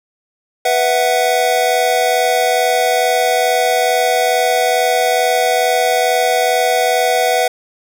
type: chord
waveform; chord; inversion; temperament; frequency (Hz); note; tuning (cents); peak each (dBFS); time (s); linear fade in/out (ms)
square; B suspended fourth; none; just; 493.9 / 658.5 / 740.8; B4 / E5 / F#5; 0 / -2 / +2; -18 / -18 / -16; 0.65-7.48; 5
effects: 8-bit